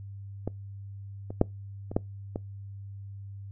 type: clicks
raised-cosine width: 2 ms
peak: -17 / -24 / -6 / -23 / -10 / -18 dBFS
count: 6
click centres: 0.476 / 1.305 / 1.414 / 1.915 / 1.965 / 2.359 s
effects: noise-tail reverb RT60 0.2 s tail -24 dB re dry + added 99 Hz sine -39 dBFS peak until 3.51 s